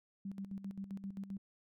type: tone with tremolo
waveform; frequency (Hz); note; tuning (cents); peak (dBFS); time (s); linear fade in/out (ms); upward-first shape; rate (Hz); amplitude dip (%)
sine; 195.8; G3; -2; -39; 0.25-1.38; 5; square; 7.6; 70
effects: none